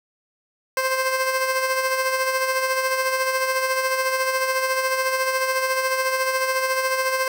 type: tone with tremolo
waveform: 15% pulse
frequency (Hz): 523.3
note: C5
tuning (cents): 0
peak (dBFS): -12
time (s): 0.77-7.28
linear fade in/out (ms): 2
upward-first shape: sine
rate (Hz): 14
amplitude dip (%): 45
effects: none